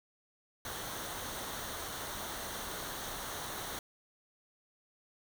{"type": "noise with comb filter", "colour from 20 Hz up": "pink", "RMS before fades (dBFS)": -41, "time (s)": [0.65, 3.79], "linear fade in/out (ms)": 2, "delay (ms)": 0.4, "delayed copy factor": -0.55, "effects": []}